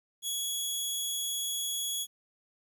15% pulse tone, 3354 Hz, G#7, 16 cents sharp, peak -24 dBFS, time 0.22-2.07 s, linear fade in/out 50 ms, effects 11-bit

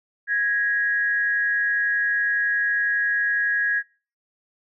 sine tone pair together, 1655 / 1886.9 Hz, G#6 / A#6, -6 / +21 cents, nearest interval major second, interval 227 cents, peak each -20 / -27 dBFS, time 0.27-3.83 s, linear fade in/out 50 ms, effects noise-tail reverb RT60 0.4 s tail -23 dB re dry

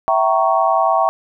sine chord, E diminished seventh, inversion none, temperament equal with one note detuned, 659.3 / 769.2 / 932.3 / 1108.7 Hz, E5 / G5 / Bb5 / Db6, 0 / -33 / 0 / 0 cents, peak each -17 / -17 / -20 / -18 dBFS, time 0.08-1.09 s, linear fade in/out 0 ms, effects none

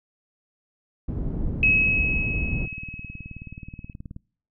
pink low-pass noise, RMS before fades -27 dBFS, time 1.08-2.66 s, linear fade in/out 5 ms, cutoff 240 Hz, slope 12 dB/octave
sine tone with exponential decay, 2564 Hz, E7, 49 cents flat, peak -15 dBFS, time 1.63-3.93 s, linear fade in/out 1 ms, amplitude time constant 500 ms
click train, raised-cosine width 5 ms, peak -25 dBFS, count 43, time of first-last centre 1.93-4.164 s, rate 18.8 Hz
effects noise-tail reverb RT60 0.5 s tail -26 dB re dry

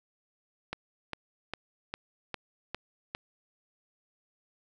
click train, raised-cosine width 0.3 ms, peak -18 dBFS, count 7, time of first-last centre 0.73-3.149 s, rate 2.48 Hz, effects none

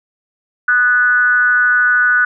sine tone with frequency modulation, 1480 Hz, F#6, in tune, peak -9 dBFS, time 0.68-2.25 s, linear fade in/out 5 ms, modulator 247 Hz, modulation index 0.51, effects none

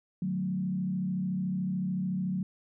sine tone with frequency modulation, 185 Hz, F#3, in tune, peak -28 dBFS, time 0.22-2.43 s, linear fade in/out 2 ms, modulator 33.7 Hz, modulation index 0.76, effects none

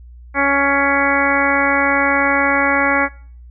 harmonic tone with a mistuned harmonic, 278.9 Hz, C#4, 11 cents sharp, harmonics 1 / 2 / 3 / 4 / 5 / 6 / 7 / 8, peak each -21 / -21 / -21 / -21 / -21 / -21 / -21 / -21 dBFS, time 0.34-3.09 s, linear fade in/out 50 ms, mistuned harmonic 7, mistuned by +24 cents, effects noise-tail reverb RT60 0.5 s tail -21 dB re dry + added 60 Hz sine -36 dBFS peak until 3.5 s

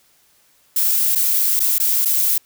violet noise with dropouts, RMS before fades -17 dBFS, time 0.76-2.38 s, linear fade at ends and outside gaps 5 ms, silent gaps 1.152-1.156 / 1.595-1.601 / 1.784-1.799 / 2.05-2.055 s, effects white hiss -57 dBFS RMS until 2.45 s

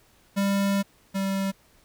square tone pair in turn, 198.2 / 194.46 Hz, G3 / G3, +19 / -14 cents, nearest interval unison, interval 33 cents, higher first, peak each -22 / -25 dBFS, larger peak first, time 0.36-0.83 / 1.14-1.52 s, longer first, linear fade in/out 20 ms, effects pink hiss -60 dBFS RMS until 1.84 s

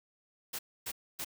white noise bursts, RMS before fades -38 dBFS, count 3, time 0.53-1.247 s, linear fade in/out 10 ms, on 59 ms, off 270 ms, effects none

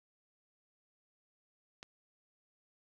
click, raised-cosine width 0.2 ms, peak -29 dBFS, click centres 1.829 s, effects none

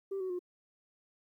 sine tone with pitch steps, 390.4 / 373.8 / 358 Hz, G4 / F#4 / F4, -7 / +18 / +43 cents, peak -32 dBFS, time 0.11-0.392 s, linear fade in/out 10 ms, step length 94 ms, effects tanh soft clip ceiling -31 dBFS + 12-bit

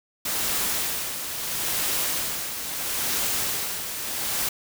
white noise with tremolo, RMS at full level -25 dBFS, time 0.25-4.49 s, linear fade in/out 5 ms, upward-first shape sine, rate 0.75 Hz, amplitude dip 55%, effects none

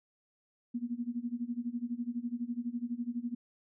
sine tone with tremolo, 239.2 Hz, A#3, 45 cents sharp, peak -30 dBFS, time 0.74-3.35 s, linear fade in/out 10 ms, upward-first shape sine, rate 12 Hz, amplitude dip 90%, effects none

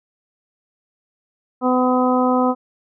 harmonic tone, 252.7 Hz, B3, 40 cents sharp, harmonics 1 / 2 / 3 / 4 / 5, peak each -17 / -20 / -22 / -23 / -24 dBFS, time 1.61-2.55 s, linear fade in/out 50 ms, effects none

